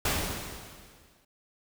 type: noise with exponential decay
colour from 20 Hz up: pink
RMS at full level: -26 dBFS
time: 0.05-1.25 s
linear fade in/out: 5 ms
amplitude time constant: 260 ms
effects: none